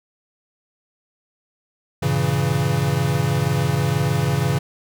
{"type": "chord", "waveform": "square", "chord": "G diminished seventh", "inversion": "none", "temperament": "equal", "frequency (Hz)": [98, 116.54, 138.59, 164.81], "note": ["G2", "Bb2", "Db3", "Fb3"], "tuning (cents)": [0, 0, 0, 0], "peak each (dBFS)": [-27, -26, -21, -25], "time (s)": [2.02, 4.59], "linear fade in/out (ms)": 10, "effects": []}